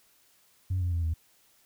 sine tone with pitch steps, 92.5 / 88.37 / 84.43 / 80.67 Hz, F#2 / F2 / E2 / E2, 0 / +21 / +42 / -37 cents, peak -24 dBFS, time 0.7-1.14 s, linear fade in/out 10 ms, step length 110 ms, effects tanh soft clip ceiling -23 dBFS + white hiss -64 dBFS RMS until 1.65 s

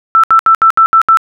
sine tone bursts, 1329 Hz, E6, 14 cents sharp, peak -3 dBFS, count 7, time 0.15-1.172 s, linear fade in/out 0 ms, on 86 ms, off 70 ms, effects none

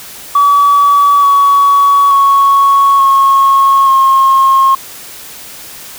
sine tone with pitch steps, 1142 / 1125 / 1108.2 / 1091.7 / 1075.4 Hz, D6 / C#6 / C#6 / C#6 / C6, -49 / +25 / -1 / -27 / +47 cents, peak -3 dBFS, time 0.35-4.75 s, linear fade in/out 5 ms, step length 880 ms, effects tanh soft clip ceiling -1 dBFS + white hiss -30 dBFS RMS until 5.98 s

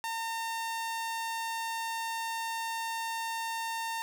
sawtooth tone, 910 Hz, A#5, 42 cents flat, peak -29 dBFS, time 0.04-4.02 s, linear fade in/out 0 ms, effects none

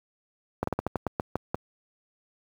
slowing click train, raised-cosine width 1 ms, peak -12 dBFS, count 10, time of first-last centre 0.63-1.545 s, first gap 44 ms, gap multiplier 1.2, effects high-pass 60 Hz 12 dB/octave + 8-bit

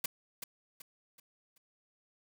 white noise with echo, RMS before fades -33 dBFS, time 0.04-0.06 s, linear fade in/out 5 ms, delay 380 ms, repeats 4, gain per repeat -8 dB, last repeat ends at 1.58 s, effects none

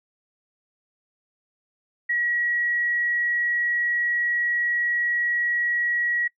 sine tone, 1915 Hz, A#6, 46 cents sharp, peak -21 dBFS, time 2.09-6.28 s, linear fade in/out 10 ms, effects noise-tail reverb RT60 0.1 s tail -23 dB re dry

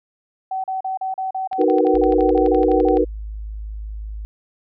sine tone bursts, 760 Hz, F#5, 46 cents sharp, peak -21 dBFS, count 15, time 0.51-2.978 s, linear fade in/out 5 ms, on 130 ms, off 37 ms
click train, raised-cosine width 0.3 ms, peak -21 dBFS, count 18, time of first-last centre 1.53-2.971 s, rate 11.8 Hz
sine chord, B major seventh, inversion first, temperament just, 308.7 / 370.4 / 463 / 493.9 Hz, D#4 / F#4 / A#4 / B4, -14 / +2 / -12 / 0 cents, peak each -19 dBFS, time 1.58-3.05 s, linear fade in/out 20 ms
sine tone, 52.7 Hz, G#1, 26 cents sharp, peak -27 dBFS, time 1.94-4.25 s, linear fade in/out 0 ms
effects none

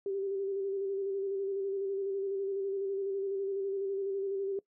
sine tone with vibrato, 392 Hz, G4, in tune, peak -31 dBFS, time 0.06-4.59 s, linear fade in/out 2 ms, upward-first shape square, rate 12 Hz, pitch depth 27 cents each way, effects noise-tail reverb RT60 0.1 s tail -21 dB re dry

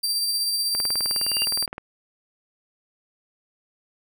sawtooth tone with tremolo, 4699 Hz, D8, in tune, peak -18 dBFS, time 0.03-1.66 s, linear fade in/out 10 ms, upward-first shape sine, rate 16 Hz, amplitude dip 30%
click train, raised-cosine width 0.5 ms, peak -18 dBFS, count 21, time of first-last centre 0.75-1.781 s, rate 19.4 Hz
sine tone with exponential growth, 2791 Hz, F7, 2 cents flat, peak -22 dBFS, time 1-1.45 s, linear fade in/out 5 ms, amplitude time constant 96 ms
effects none

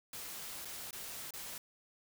white noise with dropouts, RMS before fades -45 dBFS, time 0.13-1.58 s, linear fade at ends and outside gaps 2 ms, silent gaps 0.649-0.653 / 0.908-0.929 / 1.307-1.337 s, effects none

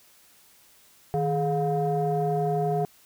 sine tone cluster, 156.8 / 418.5 / 712 Hz, D#3 / G#4 / F5, +14 / +13 / +33 cents, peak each -26 dBFS, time 1.14-2.85 s, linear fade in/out 0 ms, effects tanh soft clip ceiling -16 dBFS + white hiss -57 dBFS RMS until 3.05 s

